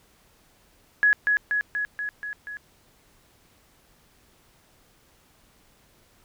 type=tone with echo; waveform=sine; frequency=1681 Hz; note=G#6; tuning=20 cents sharp; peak=-15 dBFS; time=1.03-1.13 s; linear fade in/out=0 ms; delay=240 ms; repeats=6; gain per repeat=-3 dB; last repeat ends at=2.57 s; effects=pink hiss -60 dBFS RMS until 6.24 s